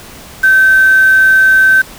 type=tone with quantisation; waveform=sine; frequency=1543 Hz; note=G6; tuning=28 cents flat; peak=-4 dBFS; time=0.43-1.82 s; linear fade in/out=10 ms; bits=4; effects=pink hiss -33 dBFS RMS until 1.98 s